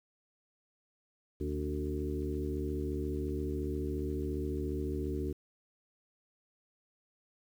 harmonic tone with a mistuned harmonic, 74.4 Hz, D2, 23 cents sharp, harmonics 1 / 2 / 3 / 4 / 5 / 6, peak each -36 / -43 / -44 / -39 / -38 / -44 dBFS, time 1.4-5.33 s, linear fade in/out 10 ms, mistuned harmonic 4, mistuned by -50 cents, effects 10-bit

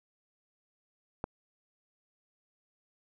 click, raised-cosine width 1 ms, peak -19 dBFS, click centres 1.241 s, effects none

